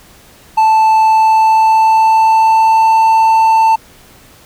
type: tone with pitch glide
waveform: triangle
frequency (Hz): 879 to 890.8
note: A5 to A5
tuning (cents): -2 to +21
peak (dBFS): -4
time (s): 0.57-3.76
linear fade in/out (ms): 10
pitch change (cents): +23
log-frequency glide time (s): 1-3.03
effects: pink hiss -42 dBFS RMS until 4.45 s